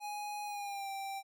square tone with pitch glide, 830.6 to 784 Hz, G#5 to G5, 0 to 0 cents, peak -39 dBFS, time 0-1.23 s, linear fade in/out 50 ms, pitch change -100 cents, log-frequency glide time 0.45-0.89 s, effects none

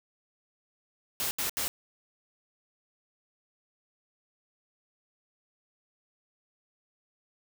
white noise bursts, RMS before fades -31 dBFS, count 3, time 1.2-1.68 s, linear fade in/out 0 ms, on 110 ms, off 75 ms, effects none

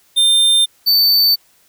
square tone pair in turn, 3600 / 4548 Hz, A7 / C#8, +39 / +44 cents, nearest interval major third, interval 405 cents, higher second, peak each -10 dBFS, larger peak neither, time 0.16-0.66 / 0.86-1.36 s, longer neither, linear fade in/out 20 ms, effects white hiss -54 dBFS RMS until 1.68 s

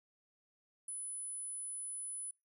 sine tone, 10000 Hz, D#9, 8 cents sharp, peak -39 dBFS, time 0.88-2.31 s, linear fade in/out 5 ms, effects noise-tail reverb RT60 0.3 s tail -26 dB re dry + tanh soft clip ceiling -36 dBFS

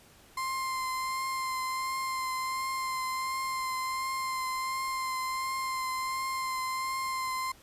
35% pulse tone with vibrato, 1046.5 Hz, C6, in tune, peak -29 dBFS, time 0.37-7.52 s, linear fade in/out 5 ms, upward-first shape triangle, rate 1.4 Hz, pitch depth 19 cents each way, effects pink hiss -57 dBFS RMS until 7.62 s + resampled to 32000 Hz

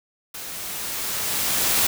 white noise with level ramp, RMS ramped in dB -35 to -19 dBFS, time 0.34-1.87 s, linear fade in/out 5 ms, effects none

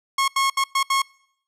sawtooth tone bursts at uneven times, 1089 Hz, C#6, 31 cents flat, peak -14 dBFS, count 5, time 0.18-0.28 / 0.36-0.5 / 0.57-0.64 / 0.75-0.83 / 0.9-1.02 s, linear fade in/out 5 ms, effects noise-tail reverb RT60 0.7 s tail -26 dB re dry + low-pass 11000 Hz 12 dB/octave

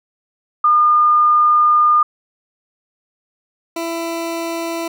sine / 20% pulse tone pair in turn, 1213 / 333.6 Hz, D#6 / E4, -44 / +21 cents, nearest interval octave + minor seventh, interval 2235 cents, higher first, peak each -9 / -16 dBFS, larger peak first, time 0.64-2.03 / 3.76-4.88 s, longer first, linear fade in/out 5 ms, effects none

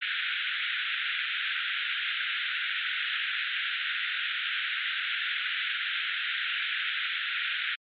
pink band-pass noise, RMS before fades -31 dBFS, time 0.01-7.76 s, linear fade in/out 20 ms, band 1400 to 3700 Hz, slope 96 dB/octave, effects MP3 48 kbps

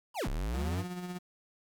square linear two-way sweep, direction down then up, 1046.5 to 30 to 101.4 Hz, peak -32 dBFS, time 0.14-0.85 s, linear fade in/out 50 ms, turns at 0.28 s
35% pulse tone with tremolo, 179.2 Hz, F3, 45 cents sharp, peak -34 dBFS, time 0.53-1.19 s, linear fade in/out 20 ms, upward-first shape sine, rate 16 Hz, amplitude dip 45%
effects 10-bit

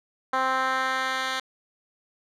10% pulse tone with band-pass filter sweep, 261.6 Hz, C4, in tune, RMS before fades -26 dBFS, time 0.33-1.4 s, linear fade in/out 5 ms, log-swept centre 1100 to 2800 Hz, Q 1.2, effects none

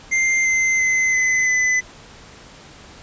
square tone with pitch steps, 2095 / 2073 / 2052 / 2031 / 2010 Hz, C7 / C7 / C7 / B6 / B6, +2 / -17 / -34 / +48 / +30 cents, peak -16 dBFS, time 0.11-1.81 s, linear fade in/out 20 ms, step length 340 ms, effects pink hiss -43 dBFS RMS until 3.02 s + resampled to 16000 Hz

